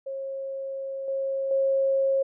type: tone with level steps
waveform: sine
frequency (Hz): 541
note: C#5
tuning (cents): -42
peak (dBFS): -30 / -25 / -20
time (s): 0.06-2.23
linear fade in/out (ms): 10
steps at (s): 1.08 / 1.51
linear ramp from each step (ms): 2
effects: none